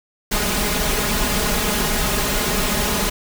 pink noise with comb filter, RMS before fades -20 dBFS, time 0.31-3.1 s, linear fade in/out 10 ms, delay 4.8 ms, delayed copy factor +0.75, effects none

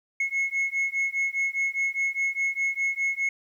sine beating tone pair, 2177 / 2181.9 Hz, C#7 / C#7, -32 / -28 cents, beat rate 4.9 Hz, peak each -25 dBFS, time 0.2-3.29 s, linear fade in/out 5 ms, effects tanh soft clip ceiling -21 dBFS + 10-bit

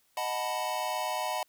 square chord, B dominant seventh, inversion first, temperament equal, 622.3 / 740 / 880 / 987.8 Hz, D#5 / F#5 / A5 / B5, 0 / 0 / 0 / 0 cents, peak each -37 / -36 / -37 / -36 dBFS, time 0.17-1.43 s, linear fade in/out 2 ms, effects white hiss -69 dBFS RMS until 1.48 s

